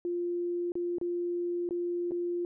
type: tone with dropouts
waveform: sine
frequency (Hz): 349.2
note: F4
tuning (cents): 0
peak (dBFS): -29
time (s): 0.05-2.45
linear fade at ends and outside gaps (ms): 1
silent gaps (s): 0.72-0.754 / 0.984-1.013 / 1.69-1.708 / 2.11-2.118
effects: none